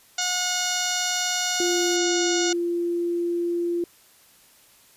harmonic tone, 724 Hz, F#5, 38 cents flat, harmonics 1 / 2 / 3 / 4 / 5 / 6 / 7 / 8 / 9 / 10, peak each -32 / -31 / -35 / -32 / -33 / -32 / -35 / -30 / -35 / -31 dBFS, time 0.18-2.53 s, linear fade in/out 5 ms
blue noise, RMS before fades -40 dBFS, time 0.21-1.97 s, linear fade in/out 10 ms
sine tone with pitch glide, 349.2 to 344.8 Hz, F4 to F4, 0 to -22 cents, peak -22 dBFS, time 1.6-3.84 s, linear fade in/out 2 ms, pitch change -22 cents, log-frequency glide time 1.72-2.38 s
effects white hiss -55 dBFS RMS until 4.96 s + resampled to 32000 Hz

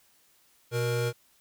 square tone pair together, 122.29 / 472.5 Hz, B2 / A#4, -17 / +23 cents, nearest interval octave + major seventh, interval 2340 cents, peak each -29 / -30 dBFS, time 0.71-1.13 s, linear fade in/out 50 ms, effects white hiss -64 dBFS RMS until 1.4 s

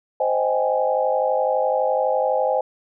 sine chord, Ab major seventh, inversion first, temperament just, 519.1 / 623 / 778.7 / 830.6 Hz, C5 / Eb5 / G5 / Ab5, -14 / +2 / -12 / 0 cents, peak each -21 / -23 / -26 / -24 dBFS, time 0.2-2.61 s, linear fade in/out 5 ms, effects none

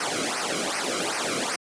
pink noise with flanger, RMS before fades -27 dBFS, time 0-1.56 s, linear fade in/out 5 ms, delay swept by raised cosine 0.27 to 1.15 ms, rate 2.6 Hz, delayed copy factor -0.85, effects high-pass 200 Hz 12 dB/octave + resampled to 22050 Hz

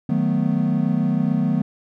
triangle chord, B dominant seventh, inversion first, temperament equal, 155.56 / 185 / 220 / 246.9 Hz, D#3 / F#3 / A3 / B3, 0 / 0 / 0 / 0 cents, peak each -21 dBFS, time 0.09-1.62 s, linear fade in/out 5 ms, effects none

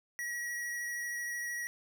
square tone with vibrato, 1915 Hz, A#6, 46 cents sharp, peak -36 dBFS, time 0.19-1.67 s, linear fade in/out 0 ms, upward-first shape sine, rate 13 Hz, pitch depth 14 cents each way, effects none

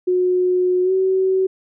sine tone with pitch glide, 363.7 to 378.3 Hz, F#4 to F#4, -30 to +38 cents, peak -14 dBFS, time 0.07-1.47 s, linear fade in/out 10 ms, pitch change +68 cents, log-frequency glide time 0.83-0.92 s, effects none

